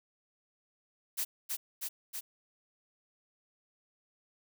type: noise with echo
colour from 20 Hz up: blue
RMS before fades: -33 dBFS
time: 1.17-1.25 s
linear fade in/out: 20 ms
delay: 320 ms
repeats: 3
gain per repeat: -2 dB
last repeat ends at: 2.21 s
effects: none